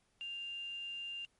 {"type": "tone with quantisation", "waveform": "sine", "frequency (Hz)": 2794, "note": "F7", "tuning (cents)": 0, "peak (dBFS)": -40, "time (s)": [0.21, 1.25], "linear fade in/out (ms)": 0, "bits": 10, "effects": ["pink hiss -75 dBFS RMS until 1.39 s", "MP3 48 kbps"]}